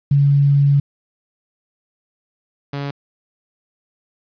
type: tone pair in turn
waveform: sine / sawtooth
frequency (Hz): 141.4 / 141.4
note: C#3 / C#3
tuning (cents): +35 / +35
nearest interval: unison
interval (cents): 0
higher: neither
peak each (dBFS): -10 / -19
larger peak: first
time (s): 0.11-0.8 / 2.73-2.91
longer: first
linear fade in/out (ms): 5
effects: resampled to 11025 Hz + 8-bit